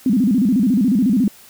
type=tone with vibrato; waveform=sine; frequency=228.3 Hz; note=A#3; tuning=36 cents flat; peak=-12 dBFS; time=0.06-1.28 s; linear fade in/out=2 ms; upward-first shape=square; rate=14 Hz; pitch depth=220 cents each way; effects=white hiss -45 dBFS RMS until 1.49 s